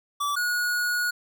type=tone pair in turn; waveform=square; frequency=1156 / 1452.8 Hz; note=D6 / F#6; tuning=-28 / -32 cents; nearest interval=major third; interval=396 cents; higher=second; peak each=-25 / -24 dBFS; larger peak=second; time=0.2-0.36 / 0.36-1.11 s; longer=second; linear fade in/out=10 ms; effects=none